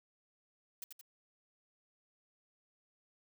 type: noise with echo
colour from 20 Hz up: blue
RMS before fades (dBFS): -44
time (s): 0.82-0.84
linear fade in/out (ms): 2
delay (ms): 86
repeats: 2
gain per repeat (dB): -5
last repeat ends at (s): 1.012
effects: none